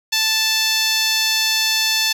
10% pulse tone with band-pass filter, 880 Hz, A5, in tune, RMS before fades -18 dBFS, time 0.12-2.13 s, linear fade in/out 10 ms, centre 6000 Hz, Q 0.71, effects none

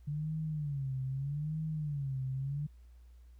sine tone with vibrato, 143.9 Hz, D3, 35 cents flat, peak -33 dBFS, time 0.07-2.67 s, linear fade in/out 10 ms, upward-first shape sine, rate 0.8 Hz, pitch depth 160 cents each way, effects added 60 Hz sine -53 dBFS peak until 3.39 s + pink hiss -75 dBFS RMS until 3.39 s

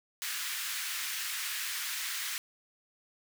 pink high-pass noise, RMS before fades -36 dBFS, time 0.22-2.38 s, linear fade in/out 0 ms, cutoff 1500 Hz, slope 24 dB/octave, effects none

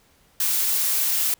blue noise, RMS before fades -22 dBFS, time 0.4-1.34 s, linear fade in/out 2 ms, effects pink hiss -59 dBFS RMS until 1.39 s

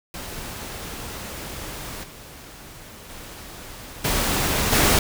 pink noise with level steps, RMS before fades -34 / -42 / -39 / -22 / -17 dBFS, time 0.14-4.99 s, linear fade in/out 2 ms, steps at 2.03 / 3.09 / 4.04 / 4.72 s, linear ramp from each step 10 ms, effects none

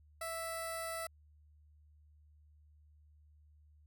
10% pulse tone with notch filter, 659.3 Hz, E5, in tune, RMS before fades -41 dBFS, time 0.21-1.07 s, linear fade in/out 5 ms, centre 3100 Hz, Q 0.76, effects added 75 Hz sine -61 dBFS peak until 3.86 s

